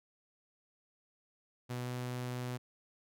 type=tone with pitch glide; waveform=sawtooth; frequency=123.47 to 124.33 Hz; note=B2 to B2; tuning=0 to +12 cents; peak=-33 dBFS; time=1.69-2.58 s; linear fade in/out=20 ms; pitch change=+12 cents; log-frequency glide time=1.83-1.88 s; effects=none